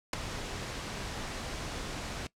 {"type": "noise with ADSR envelope", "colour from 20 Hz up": "pink", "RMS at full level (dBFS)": -25, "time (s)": [0.13, 2.27], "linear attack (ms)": 4, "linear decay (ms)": 6, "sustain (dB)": -13, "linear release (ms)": 3, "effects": ["noise-tail reverb RT60 0.1 s tail -20 dB re dry", "low-pass 7000 Hz 12 dB/octave"]}